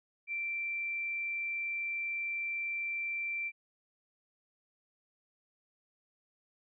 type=tone; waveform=sine; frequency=2349 Hz; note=D7; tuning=in tune; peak=-33 dBFS; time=0.27-3.52 s; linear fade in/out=50 ms; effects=none